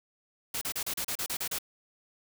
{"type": "noise bursts", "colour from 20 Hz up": "white", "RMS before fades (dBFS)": -33, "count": 10, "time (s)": [0.54, 1.586], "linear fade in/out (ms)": 5, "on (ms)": 74, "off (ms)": 34, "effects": []}